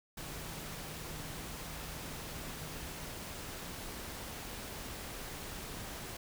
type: tone in noise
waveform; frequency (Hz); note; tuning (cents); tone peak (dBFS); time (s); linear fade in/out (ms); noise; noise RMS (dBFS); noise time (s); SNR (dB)
sine; 155.56; D#3; 0; -51; 0.18-3.08; 5; pink; -44; 0.17-6.17; -10
effects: none